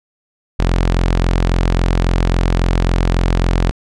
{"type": "tone", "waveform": "sawtooth", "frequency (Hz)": 43.65, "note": "F1", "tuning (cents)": 0, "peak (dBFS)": -8, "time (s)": [0.59, 3.71], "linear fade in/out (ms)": 0, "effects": ["low-pass 6000 Hz 12 dB/octave"]}